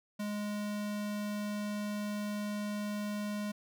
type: tone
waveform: square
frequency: 207.7 Hz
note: G#3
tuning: in tune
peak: -35 dBFS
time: 0.19-3.52 s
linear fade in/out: 10 ms
effects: none